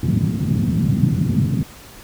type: band-pass noise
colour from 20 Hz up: pink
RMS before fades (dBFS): -18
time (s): 0.03-1.63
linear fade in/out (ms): 2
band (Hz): 110 to 220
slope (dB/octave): 24
effects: pink hiss -41 dBFS RMS until 2.03 s